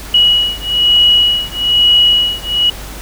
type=beating tone pair; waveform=sine; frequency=2915 / 2916.1 Hz; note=F#7 / F#7; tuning=-26 / -26 cents; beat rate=1.1 Hz; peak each=-11 dBFS; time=0.14-2.7 s; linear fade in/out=5 ms; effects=added 50 Hz sine -30 dBFS peak until 3.01 s + pink hiss -30 dBFS RMS until 3.01 s